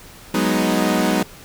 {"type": "chord", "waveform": "sawtooth", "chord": "G# minor seventh", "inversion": "third", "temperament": "equal", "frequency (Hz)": [185, 207.7, 246.9, 311.1], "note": ["F#3", "G#3", "B3", "D#4"], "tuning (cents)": [0, 0, 0, 0], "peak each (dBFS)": -18, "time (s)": [0.34, 1.23], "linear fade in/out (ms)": 5, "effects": ["pink hiss -42 dBFS RMS until 1.44 s"]}